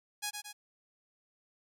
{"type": "tone with echo", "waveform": "5% pulse", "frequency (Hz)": 830.6, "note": "G#5", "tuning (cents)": 0, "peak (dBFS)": -22, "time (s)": [0.22, 0.31], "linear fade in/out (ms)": 20, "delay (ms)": 110, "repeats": 2, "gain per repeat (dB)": -5, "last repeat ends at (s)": 0.53, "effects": []}